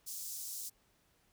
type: high-pass noise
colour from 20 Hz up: pink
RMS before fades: -43 dBFS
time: 0.06-0.7 s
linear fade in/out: 20 ms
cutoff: 5600 Hz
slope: 24 dB/octave
effects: pink hiss -72 dBFS RMS until 1.32 s